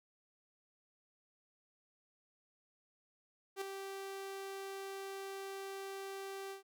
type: tone with ADSR envelope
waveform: sawtooth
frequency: 390 Hz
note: G4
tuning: 9 cents flat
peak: -32 dBFS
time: 3.56-6.63 s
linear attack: 55 ms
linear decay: 4 ms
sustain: -7 dB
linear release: 120 ms
effects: none